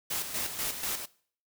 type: noise with tremolo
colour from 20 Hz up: white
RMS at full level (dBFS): -32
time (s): 0.1-1.06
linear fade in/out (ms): 10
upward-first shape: square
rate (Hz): 4.1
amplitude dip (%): 55
effects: noise-tail reverb RT60 0.5 s tail -20 dB re dry